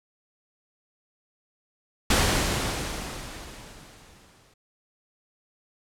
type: noise with exponential decay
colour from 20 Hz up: pink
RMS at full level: -19 dBFS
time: 2.1-4.54 s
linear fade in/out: 5 ms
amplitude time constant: 530 ms
effects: low-pass 10000 Hz 12 dB/octave